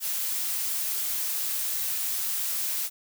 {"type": "noise", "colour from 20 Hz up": "blue", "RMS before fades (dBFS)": -29, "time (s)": [0, 2.9], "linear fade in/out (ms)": 50, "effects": []}